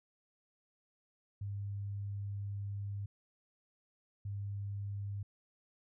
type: tone bursts at uneven times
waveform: sine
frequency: 100.6 Hz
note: G2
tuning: 45 cents sharp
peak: -37 dBFS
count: 2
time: 1.41-3.06 / 4.25-5.23 s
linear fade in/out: 5 ms
effects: none

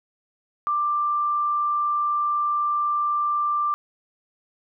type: tone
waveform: sine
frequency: 1182 Hz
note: D6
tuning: 11 cents sharp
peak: -20 dBFS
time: 0.67-3.74 s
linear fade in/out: 0 ms
effects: none

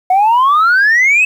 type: exponential sweep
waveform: sine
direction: up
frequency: 725 to 2627 Hz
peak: -5 dBFS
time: 0.1-1.25 s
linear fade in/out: 5 ms
effects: tanh soft clip ceiling -5 dBFS + 7-bit

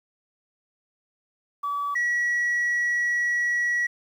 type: tone pair in turn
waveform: sine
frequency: 1146 / 1927.3 Hz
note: D6 / B6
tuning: -43 / -43 cents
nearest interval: major sixth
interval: 900 cents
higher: second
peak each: -24 / -19 dBFS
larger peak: second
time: 1.63-1.95 / 1.95-3.87 s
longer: second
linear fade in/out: 10 ms
effects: tanh soft clip ceiling -20 dBFS + 9-bit

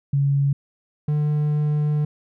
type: tone pair in turn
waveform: sine / triangle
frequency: 140 / 149.44 Hz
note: C#3 / D3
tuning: +18 / +30 cents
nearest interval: minor second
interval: 112 cents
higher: second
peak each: -16 dBFS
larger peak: neither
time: 0.13-0.53 / 1.08-2.05 s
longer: second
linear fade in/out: 5 ms
effects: none

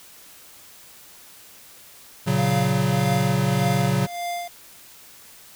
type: chord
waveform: square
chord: F# major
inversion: first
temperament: equal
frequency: 116.54 / 138.59 / 185 Hz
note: A#2 / C#3 / F#3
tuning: 0 / 0 / 0 cents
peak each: -26 / -23 / -24 dBFS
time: 2.26-4.07 s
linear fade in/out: 20 ms
type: tone with tremolo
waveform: square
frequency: 698.5 Hz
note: F5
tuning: in tune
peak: -26 dBFS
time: 2.38-4.48 s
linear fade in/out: 5 ms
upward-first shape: sine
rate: 1.7 Hz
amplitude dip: 85%
effects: white hiss -47 dBFS RMS until 5.55 s

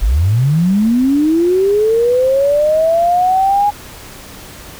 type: linear sweep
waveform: sine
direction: up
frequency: 41.03 to 830.6 Hz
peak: -9 dBFS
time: 0.01-3.71 s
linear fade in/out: 20 ms
effects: pink hiss -34 dBFS RMS until 4.79 s

